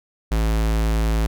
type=tone; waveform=square; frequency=54.7 Hz; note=A1; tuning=9 cents flat; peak=-18 dBFS; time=0.31-1.27 s; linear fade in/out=10 ms; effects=none